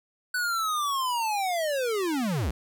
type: linear sweep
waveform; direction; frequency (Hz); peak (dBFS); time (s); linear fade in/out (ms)
square; down; 1500 to 50; -26; 0.34-2.51; 5
effects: 10-bit